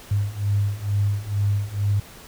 sine beating tone pair, 100.3 / 102.5 Hz, G2 / G#2, +40 / -22 cents, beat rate 2.2 Hz, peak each -24 / -22 dBFS, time 0.11-2 s, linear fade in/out 5 ms, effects pink hiss -44 dBFS RMS until 2.27 s

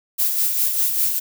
violet noise with tremolo, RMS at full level -18 dBFS, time 0.18-1.2 s, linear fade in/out 20 ms, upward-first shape sine, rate 5 Hz, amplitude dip 45%, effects none

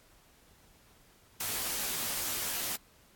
white noise with comb filter, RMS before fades -34 dBFS, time 1.4-2.76 s, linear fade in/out 5 ms, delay 15 ms, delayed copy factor -0.95, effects pink hiss -62 dBFS RMS until 3.15 s + AAC 64 kbps

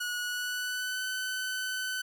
sawtooth tone with pitch glide, 1460 to 1512.4 Hz, F#6 to F#6, -24 to +38 cents, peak -28 dBFS, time 0-2.02 s, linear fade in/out 10 ms, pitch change +62 cents, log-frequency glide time 0.2-1.05 s, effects none

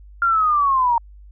sine linear sweep, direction down, 1400 to 918 Hz, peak -14 dBFS, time 0.22-0.98 s, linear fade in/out 2 ms, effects added 50 Hz sine -40 dBFS peak until 1.31 s

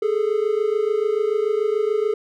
triangle tone pair together, 413.1 / 440 Hz, G#4 / A4, -9 / 0 cents, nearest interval minor second, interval 109 cents, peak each -19 dBFS, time 0.02-2.14 s, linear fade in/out 5 ms, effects none

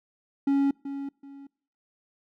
triangle tone with echo, 277.8 Hz, C#4, 4 cents sharp, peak -18 dBFS, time 0.47-0.71 s, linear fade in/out 5 ms, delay 380 ms, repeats 2, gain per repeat -11 dB, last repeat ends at 1.47 s, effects noise-tail reverb RT60 0.5 s tail -25 dB re dry

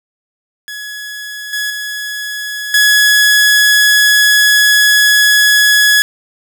sawtooth tone with level steps, 1686 Hz, G#6, 26 cents sharp, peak -20 / -12 / -16 / -3 dBFS, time 0.68-6.02 s, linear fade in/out 0 ms, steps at 1.53 / 1.7 / 2.74 s, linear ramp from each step 2 ms, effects none

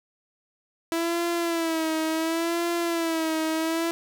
sawtooth tone with vibrato, 329.6 Hz, E4, in tune, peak -20 dBFS, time 0.92-3.91 s, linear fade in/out 0 ms, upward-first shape sine, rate 0.7 Hz, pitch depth 66 cents each way, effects none

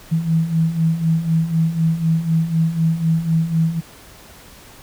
sine beating tone pair, 160 / 164 Hz, D#3 / E3, +49 / -9 cents, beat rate 4 Hz, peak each -21 / -16 dBFS, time 0.11-3.81 s, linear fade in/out 20 ms, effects pink hiss -43 dBFS RMS until 4.82 s

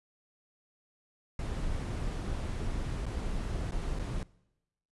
brown noise with dropouts, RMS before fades -34 dBFS, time 1.39-4.23 s, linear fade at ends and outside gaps 2 ms, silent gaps 3.057-3.064 / 3.71-3.72 / 3.99-3.994 s, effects noise-tail reverb RT60 0.9 s tail -22 dB re dry + resampled to 24000 Hz

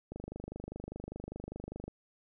click train, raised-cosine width 2 ms, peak -28 dBFS, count 45, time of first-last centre 0.12-1.88 s, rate 25 Hz, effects none

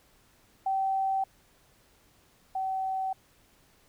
sine tone pair in turn, 772 / 762.7 Hz, G5 / G5, -27 / -48 cents, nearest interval unison, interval 21 cents, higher first, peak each -25 / -28 dBFS, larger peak first, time 0.66-1.24 / 2.55-3.13 s, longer neither, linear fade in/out 5 ms, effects pink hiss -63 dBFS RMS until 3.88 s

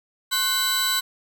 sawtooth tone cluster, 1060 / 1505 / 3964 Hz, C6 / F#6 / B7, +22 / +29 / +6 cents, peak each -25 / -24 / -19 dBFS, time 0.31-1.01 s, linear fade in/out 20 ms, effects none

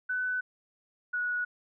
sine tone pair in turn, 1501 / 1463.3 Hz, F#6 / F#6, +24 / -20 cents, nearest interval unison, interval 44 cents, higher first, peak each -28 dBFS, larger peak neither, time 0.09-0.41 / 1.13-1.45 s, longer neither, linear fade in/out 10 ms, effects none

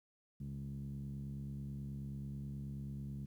10% pulse tone with low-pass filter, 69.3 Hz, C#2, in tune, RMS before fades -44 dBFS, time 0.4-3.26 s, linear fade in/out 10 ms, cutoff 170 Hz, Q 5.4, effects 12-bit

